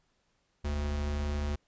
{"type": "tone pair together", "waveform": "square", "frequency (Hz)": [41.16, 73.2], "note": ["E1", "D2"], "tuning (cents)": [-2, -5], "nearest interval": "minor seventh", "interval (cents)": 997, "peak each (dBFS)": [-40, -31], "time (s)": [0.64, 1.56], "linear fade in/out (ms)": 10, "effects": ["pink hiss -74 dBFS RMS until 1.67 s", "resampled to 16000 Hz"]}